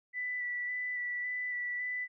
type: tone with vibrato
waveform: sine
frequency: 1975.5 Hz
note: B6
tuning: in tune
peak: -33 dBFS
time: 0.13-2.08 s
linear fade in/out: 50 ms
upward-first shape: square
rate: 1.8 Hz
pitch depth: 13 cents each way
effects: none